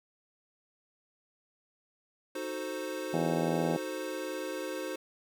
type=chord; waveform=square; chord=D# diminished seventh; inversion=none; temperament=equal; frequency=311.1 / 370 / 440 / 523.3 Hz; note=D#4 / F#4 / A4 / C5; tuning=0 / 0 / 0 / 0 cents; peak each=-41 / -41 / -45 / -39 dBFS; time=2.35-4.96 s; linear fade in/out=5 ms
type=harmonic tone; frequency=82.41 Hz; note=E2; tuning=in tune; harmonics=2 / 3 / 4 / 5 / 6 / 7 / 8 / 9 / 10; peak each=-33 / -35 / -36 / -37 / -38 / -38 / -39 / -40 / -40 dBFS; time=3.13-3.77 s; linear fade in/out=10 ms
effects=none